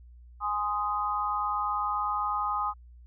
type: chord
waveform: sine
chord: Ab major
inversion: none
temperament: just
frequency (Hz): 830.6 / 1038.3 / 1245.9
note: Ab5 / C6 / Eb6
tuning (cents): 0 / -14 / +2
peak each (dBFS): -32 / -33 / -29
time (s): 0.4-2.74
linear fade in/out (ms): 50
effects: added 60 Hz sine -48 dBFS peak until 3.06 s